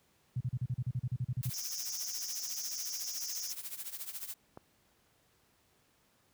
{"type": "tone bursts", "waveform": "sine", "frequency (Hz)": 124.5, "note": "B2", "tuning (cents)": 14, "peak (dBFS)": -30, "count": 14, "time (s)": [0.36, 1.497], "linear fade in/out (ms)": 5, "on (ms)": 45, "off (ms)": 39}
{"type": "noise with tremolo", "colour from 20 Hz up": "blue", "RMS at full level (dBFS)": -39, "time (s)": [1.43, 4.34], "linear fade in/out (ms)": 0, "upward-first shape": "triangle", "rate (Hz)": 14, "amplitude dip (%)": 85}
{"type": "band-pass noise", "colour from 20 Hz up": "pink", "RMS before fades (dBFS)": -41, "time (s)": [1.53, 3.53], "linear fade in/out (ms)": 10, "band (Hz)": [5100, 6700], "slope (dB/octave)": 96}
{"type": "click", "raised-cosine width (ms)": 1, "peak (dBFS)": -32, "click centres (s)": 4.574}
{"effects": ["pink hiss -70 dBFS RMS until 6.33 s", "high-pass 60 Hz 12 dB/octave"]}